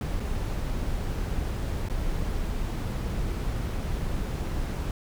brown noise with dropouts, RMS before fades -29 dBFS, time 0.01-4.91 s, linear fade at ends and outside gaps 1 ms, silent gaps 0.198-0.202 / 1.886-1.898 s, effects none

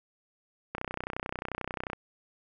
click train, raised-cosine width 0.5 ms, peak -18 dBFS, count 38, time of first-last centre 0.75-1.932 s, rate 31.3 Hz, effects none

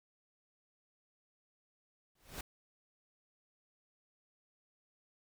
pink noise with exponential growth, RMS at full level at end -39 dBFS, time 2.15-2.41 s, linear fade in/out 5 ms, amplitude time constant 55 ms, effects none

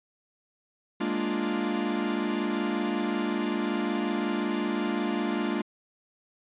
45% pulse chord, Bb dominant seventh, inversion third, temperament equal, 207.7 / 233.1 / 293.7 / 349.2 Hz, Ab3 / Bb3 / D4 / F4, 0 / 0 / 0 / 0 cents, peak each -32 dBFS, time 1-5.62 s, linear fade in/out 10 ms, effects resampled to 8000 Hz

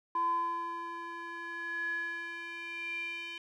square tone with band-pass filter sweep, 339 Hz, E4, 49 cents sharp, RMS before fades -37 dBFS, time 0.15-3.38 s, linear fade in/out 2 ms, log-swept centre 980 to 2700 Hz, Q 9.2, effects none

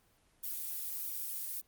violet noise with flanger, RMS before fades -39 dBFS, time 0.43-1.61 s, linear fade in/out 10 ms, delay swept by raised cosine 0.85 to 6.35 ms, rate 1.5 Hz, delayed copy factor +0.75, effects pink hiss -69 dBFS RMS until 1.67 s + Opus 24 kbps

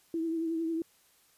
sine tone with vibrato, 327.6 Hz, E4, 11 cents flat, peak -29 dBFS, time 0.14-0.82 s, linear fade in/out 2 ms, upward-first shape triangle, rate 11 Hz, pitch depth 43 cents each way, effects white hiss -65 dBFS RMS until 1.37 s + resampled to 32000 Hz

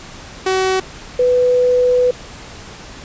sawtooth / sine tone pair in turn, 377.2 / 497 Hz, F#4 / B4, +33 / +11 cents, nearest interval perfect fourth, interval 478 cents, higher second, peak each -10 dBFS, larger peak neither, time 0.46-0.8 / 1.19-2.11 s, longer second, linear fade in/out 5 ms, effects pink hiss -35 dBFS RMS until 3.04 s + resampled to 16000 Hz

